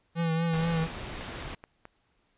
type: tone with vibrato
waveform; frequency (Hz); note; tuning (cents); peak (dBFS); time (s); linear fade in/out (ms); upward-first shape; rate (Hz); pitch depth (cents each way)
square; 164.81; E3; 0; -26; 0.15-0.88; 50; triangle; 4.2; 46
type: noise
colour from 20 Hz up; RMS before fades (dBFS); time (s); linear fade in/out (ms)
pink; -38; 0.53-1.55; 5
type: click train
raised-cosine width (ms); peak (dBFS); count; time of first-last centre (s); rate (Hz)
0.5; -29; 4; 1.21-1.854; 4.66
effects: pink hiss -71 dBFS RMS until 2.37 s + resampled to 8000 Hz